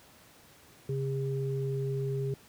sine tone pair together, 135.32 / 405.5 Hz, C#3 / G#4, -41 / -41 cents, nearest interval octave + perfect fifth, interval 1900 cents, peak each -30 / -34 dBFS, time 0.89-2.34 s, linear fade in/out 2 ms, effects pink hiss -57 dBFS RMS until 2.48 s + high-pass 80 Hz 12 dB/octave

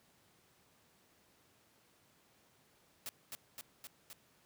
white noise with echo, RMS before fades -43 dBFS, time 3.06-3.09 s, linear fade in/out 0 ms, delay 260 ms, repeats 4, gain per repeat -2 dB, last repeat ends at 4.13 s, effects pink hiss -69 dBFS RMS until 4.45 s + high-pass 100 Hz 12 dB/octave

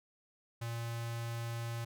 square tone with notch filter, 116.54 Hz, A#2, in tune, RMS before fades -39 dBFS, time 0.61-1.85 s, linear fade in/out 10 ms, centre 260 Hz, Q 0.62, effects none

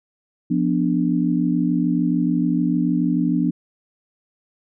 sine chord, B diminished, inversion second, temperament equal, 174.61 / 246.9 / 293.7 Hz, F3 / B3 / D4, 0 / 0 / 0 cents, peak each -21 dBFS, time 0.5-3.51 s, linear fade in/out 10 ms, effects none

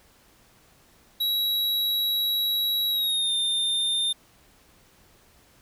square tone with pitch glide, 3877 to 3617 Hz, B7 to A7, -33 to +47 cents, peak -23 dBFS, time 1.2-4.13 s, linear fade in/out 10 ms, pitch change -120 cents, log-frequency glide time 2.9-3.33 s, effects pink hiss -58 dBFS RMS until 5.61 s

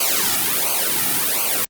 white noise with flanger, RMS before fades -19 dBFS, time 0-1.65 s, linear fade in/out 5 ms, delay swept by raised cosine 0.55 to 1.95 ms, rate 1.4 Hz, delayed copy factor -1, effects Opus 48 kbps

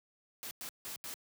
white noise bursts at uneven times, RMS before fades -43 dBFS, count 4, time 0.43-0.51 / 0.61-0.69 / 0.85-0.96 / 1.04-1.14 s, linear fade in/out 0 ms, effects high-pass 100 Hz 12 dB/octave

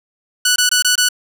10% pulse tone bursts, 1480 Hz, F#6, in tune, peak -3 dBFS, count 5, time 0.45-1.088 s, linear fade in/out 5 ms, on 110 ms, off 22 ms, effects none

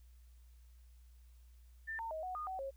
sine tone with pitch steps, 1787 / 908 / 632 / 738 / 1226 / 755 / 543 Hz, A6 / A#5 / D#5 / F#5 / D#6 / F#5 / C#5, +26 / -46 / +27 / -5 / -26 / +35 / -36 cents, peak -39 dBFS, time 1.87-2.71 s, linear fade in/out 20 ms, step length 120 ms, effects added 60 Hz sine -57 dBFS peak until 2.76 s + white hiss -75 dBFS RMS until 2.76 s

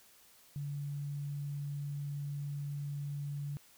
sine tone, 143.4 Hz, D3, 41 cents flat, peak -36 dBFS, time 0.56-3.57 s, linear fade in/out 0 ms, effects white hiss -62 dBFS RMS until 3.77 s

